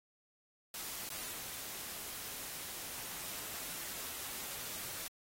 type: noise with dropouts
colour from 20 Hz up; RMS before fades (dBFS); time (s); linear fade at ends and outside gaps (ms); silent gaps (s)
white; -43; 0.74-5.08; 2; 1.091-1.101
effects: AAC 48 kbps